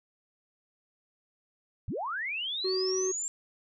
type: linear sweep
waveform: sine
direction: up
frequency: 59 to 7459 Hz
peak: -31 dBFS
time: 1.88-3.28 s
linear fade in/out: 0 ms
type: tone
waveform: triangle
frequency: 375.1 Hz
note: F#4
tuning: 24 cents sharp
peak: -26 dBFS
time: 2.64-3.12 s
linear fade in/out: 10 ms
effects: none